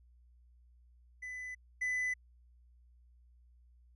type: tone pair in turn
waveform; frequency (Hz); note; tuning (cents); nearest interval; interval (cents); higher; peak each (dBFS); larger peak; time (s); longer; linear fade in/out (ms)
triangle; 2002 / 2002; B6 / B6; +23 / +23; unison; 0; neither; -39 / -30; second; 1.22-1.55 / 1.81-2.14; neither; 10
effects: added 60 Hz sine -60 dBFS peak until 3.95 s + resampled to 24000 Hz